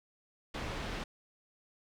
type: low-pass noise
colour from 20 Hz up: pink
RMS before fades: -39 dBFS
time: 0.54-1.04 s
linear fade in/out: 5 ms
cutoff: 3700 Hz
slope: 12 dB/octave
effects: none